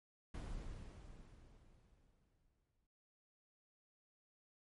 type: noise with exponential decay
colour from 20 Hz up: brown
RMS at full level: -44 dBFS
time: 0.34-2.87 s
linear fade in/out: 5 ms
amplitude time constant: 550 ms
effects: MP3 48 kbps